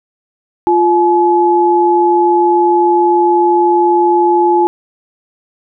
sine tone pair together, 349.2 / 852.9 Hz, F4 / G#5, 0 / +46 cents, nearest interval octave + minor third, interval 1546 cents, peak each -10 dBFS, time 0.67-4.67 s, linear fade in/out 0 ms, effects none

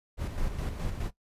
brown noise with tremolo, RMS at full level -31 dBFS, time 0.17-1.11 s, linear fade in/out 50 ms, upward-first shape square, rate 4.8 Hz, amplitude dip 45%, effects noise-tail reverb RT60 0.1 s tail -17 dB re dry + resampled to 32000 Hz

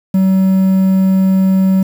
triangle tone with quantisation, 190 Hz, F#3, 46 cents sharp, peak -6 dBFS, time 0.14-1.83 s, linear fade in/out 5 ms, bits 6, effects none

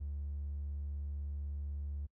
triangle tone, 72 Hz, D2, 34 cents flat, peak -34 dBFS, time 0-2.07 s, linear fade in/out 20 ms, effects noise-tail reverb RT60 0.1 s tail -26 dB re dry + tanh soft clip ceiling -33 dBFS

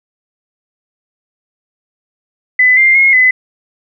sine tone with pitch steps, 2006 / 2099 / 2156 / 2018 Hz, B6 / C7 / C#7 / B6, +26 / +5 / -49 / +37 cents, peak -5 dBFS, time 2.59-3.31 s, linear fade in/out 5 ms, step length 180 ms, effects none

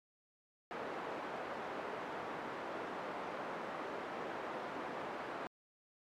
pink band-pass noise, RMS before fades -43 dBFS, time 0.71-5.47 s, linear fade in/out 0 ms, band 380 to 1400 Hz, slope 12 dB/octave, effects MP3 96 kbps

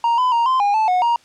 triangle tone with pitch steps, 934 / 1007 / 934 / 1037 / 813 / 874 / 730 / 941 Hz, A#5 / B5 / A#5 / C6 / G#5 / A5 / F#5 / A#5, +3 / +33 / +3 / -16 / -37 / -12 / -24 / +16 cents, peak -12 dBFS, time 0.04-1.16 s, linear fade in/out 2 ms, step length 140 ms, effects white hiss -52 dBFS RMS until 1.24 s + low-pass 6000 Hz 12 dB/octave

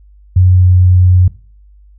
sine tone with pitch glide, 91.5 to 90.92 Hz, F#2 to F#2, -19 to -30 cents, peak -4 dBFS, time 0.36-1.28 s, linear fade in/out 5 ms, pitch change -11 cents, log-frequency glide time 0.57-0.64 s, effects noise-tail reverb RT60 0.4 s tail -18 dB re dry + added 50 Hz sine -39 dBFS peak until 1.98 s

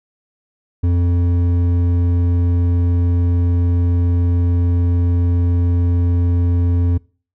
sine tone with hard clipping, 87.31 Hz, F2, in tune, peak -14 dBFS, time 0.83-6.98 s, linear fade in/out 10 ms, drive 8 dB, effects noise-tail reverb RT60 0.4 s tail -24 dB re dry

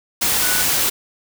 sine tone in noise, 1480 Hz, F#6, in tune, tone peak -24 dBFS, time 0.42-0.63 s, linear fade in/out 10 ms, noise white, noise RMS -18 dBFS, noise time 0.21-0.9 s, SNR -9 dB, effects none

